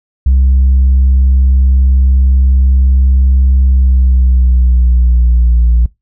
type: tone with pitch glide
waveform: sine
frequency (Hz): 65.5 to 58.69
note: C2 to A#1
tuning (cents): +2 to +12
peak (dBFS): -3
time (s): 0.26-5.86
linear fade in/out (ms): 5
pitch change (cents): -190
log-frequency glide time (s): 3.62-5.61
effects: noise-tail reverb RT60 0.2 s tail -23 dB re dry + tanh soft clip ceiling -3 dBFS